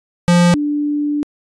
square / sine tone pair in turn, 174.61 / 293.7 Hz, F3 / D4, 0 / 0 cents, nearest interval major sixth, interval 900 cents, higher second, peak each -9 / -15 dBFS, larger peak first, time 0.28-0.54 / 0.54-1.23 s, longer second, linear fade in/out 0 ms, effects resampled to 22050 Hz

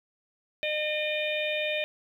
harmonic tone, 608 Hz, D#5, 40 cents flat, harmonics 1 / 3 / 4 / 5 / 6, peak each -30 / -38 / -31 / -38 / -36 dBFS, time 0.63-1.84 s, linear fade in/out 0 ms, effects 10-bit

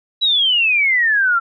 sine exponential sweep, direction down, 3951 to 1340 Hz, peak -12 dBFS, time 0.21-1.4 s, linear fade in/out 20 ms, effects none

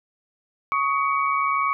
sine tone cluster, 1113 / 1254 / 2257 Hz, C#6 / D#6 / C#7, +7 / +13 / +31 cents, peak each -21 / -27 / -27 dBFS, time 0.72-1.73 s, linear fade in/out 0 ms, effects none

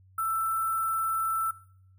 sine tone with sample-and-hold, 1331 Hz, E6, 16 cents sharp, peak -26 dBFS, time 0.18-1.51 s, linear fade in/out 5 ms, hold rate 11025 Hz, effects noise-tail reverb RT60 0.7 s tail -20 dB re dry + added 94 Hz sine -55 dBFS peak until 1.98 s

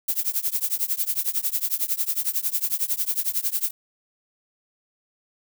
violet noise with tremolo, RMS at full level -21 dBFS, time 0.08-3.71 s, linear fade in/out 5 ms, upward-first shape triangle, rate 11 Hz, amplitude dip 100%, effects none

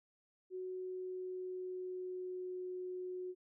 sine tone with pitch glide, 370 to 365.5 Hz, F#4 to F#4, 0 to -21 cents, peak -40 dBFS, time 0.5-3.35 s, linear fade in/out 50 ms, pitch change -21 cents, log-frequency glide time 0.73-2.69 s, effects none

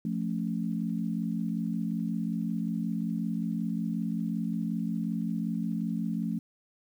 sine chord, F augmented, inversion none, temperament equal, 174.61 / 220 / 277.2 Hz, F3 / A3 / C#4, 0 / 0 / 0 cents, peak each -32 / -31 / -37 dBFS, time 0.05-6.39 s, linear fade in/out 2 ms, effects 10-bit

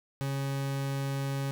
40% pulse tone, 137.5 Hz, C#3, 14 cents flat, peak -29 dBFS, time 0.21-1.51 s, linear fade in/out 0 ms, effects none

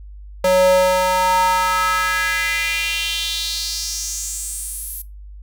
square tone with high-pass filter sweep, 184.3 Hz, F#3, 7 cents flat, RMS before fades -19 dBFS, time 0.44-5.02 s, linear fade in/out 5 ms, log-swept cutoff 460 to 12000 Hz, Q 3.6, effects noise-tail reverb RT60 0.2 s tail -18 dB re dry + added 50 Hz sine -34 dBFS peak until 5.42 s

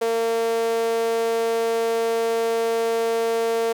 sawtooth tone with high-pass filter, 228.6 Hz, A#3, 34 cents flat, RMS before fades -22 dBFS, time 0.01-3.73 s, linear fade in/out 10 ms, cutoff 510 Hz, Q 8.7, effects none

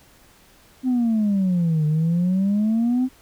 sine exponential two-way sweep, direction down then up, 262 to 150.4 to 262 Hz, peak -15 dBFS, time 0.83-3.09 s, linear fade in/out 50 ms, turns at 1.86 s, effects tanh soft clip ceiling -15 dBFS + pink hiss -53 dBFS RMS until 3.21 s

